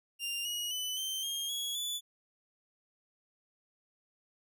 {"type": "tone with pitch steps", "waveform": "sawtooth", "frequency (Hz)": [2794, 2896, 3001, 3111, 3224, 3342, 3464], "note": ["F7", "F#7", "F#7", "G7", "G7", "G#7", "A7"], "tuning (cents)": [0, -38, 24, -14, 48, 10, -28], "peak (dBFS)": -31, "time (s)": [0.19, 2.01], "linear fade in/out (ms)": 50, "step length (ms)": 260, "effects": []}